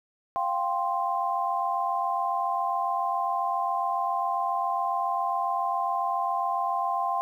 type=chord; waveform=sine; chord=F suspended second; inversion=none; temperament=just; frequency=698.5 / 785.8 / 1047.7 Hz; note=F5 / G5 / C6; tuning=0 / +4 / +2 cents; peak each=-30 / -29 / -28 dBFS; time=0.36-7.21 s; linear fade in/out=0 ms; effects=10-bit